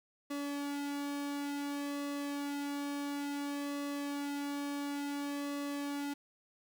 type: tone with flanger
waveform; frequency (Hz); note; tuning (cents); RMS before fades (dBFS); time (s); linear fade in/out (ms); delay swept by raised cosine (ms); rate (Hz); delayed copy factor
sawtooth; 285.4; D4; -49; -38; 0.3-6.14; 10; 1.3 to 2.01; 0.57; -0.7
effects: 10-bit